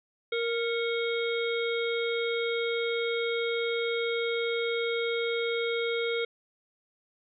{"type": "harmonic tone with a mistuned harmonic", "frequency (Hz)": 466.2, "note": "A#4", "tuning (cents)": 0, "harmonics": [1, 3, 5, 7, 8], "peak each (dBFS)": [-28, -37, -35, -39, -39], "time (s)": [0.32, 6.25], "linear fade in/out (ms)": 5, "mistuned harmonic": 5, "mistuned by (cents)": -100, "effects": []}